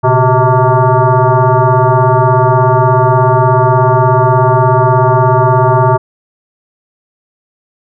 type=tone with frequency modulation; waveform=sine; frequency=390.8 Hz; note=G4; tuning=5 cents flat; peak=-5 dBFS; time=0.03-5.98 s; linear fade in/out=20 ms; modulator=255 Hz; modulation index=2.9; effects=none